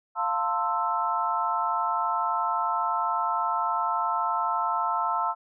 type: chord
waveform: sine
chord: F major seventh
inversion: none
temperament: equal with one note detuned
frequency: 698.5 / 894.9 / 1046.5 / 1318.5 Hz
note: F5 / A5 / C6 / E6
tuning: 0 / +29 / 0 / 0 cents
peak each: -32 / -28 / -30 / -28 dBFS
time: 0.15-5.35 s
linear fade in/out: 50 ms
effects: none